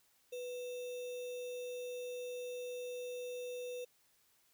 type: tone with sample-and-hold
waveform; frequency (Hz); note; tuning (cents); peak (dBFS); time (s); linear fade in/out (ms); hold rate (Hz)
sine; 493.9; B4; 0; -40; 0.32-3.85; 10; 3150
effects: white hiss -72 dBFS RMS until 4.53 s